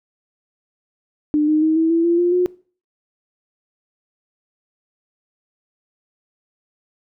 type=tone with pitch steps; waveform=sine; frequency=299.8 / 307.7 / 315.8 / 324.1 / 332.6 / 341.4 / 350.4 / 359.6 Hz; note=D4 / D#4 / D#4 / E4 / E4 / F4 / F4 / F#4; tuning=+36 / -19 / +26 / -29 / +16 / -39 / +6 / -49 cents; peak=-13 dBFS; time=1.34-2.46 s; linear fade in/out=0 ms; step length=140 ms; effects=noise-tail reverb RT60 0.4 s tail -21 dB re dry